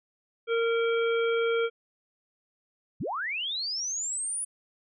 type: harmonic tone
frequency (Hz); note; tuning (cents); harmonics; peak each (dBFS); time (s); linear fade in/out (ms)
461.3; A#4; -18; 1 / 3 / 5 / 7; -24 / -32 / -36 / -39; 0.47-1.7; 50
type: linear sweep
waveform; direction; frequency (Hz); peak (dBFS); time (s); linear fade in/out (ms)
sine; up; 75.5 to 9956; -29; 3-4.45; 10
effects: none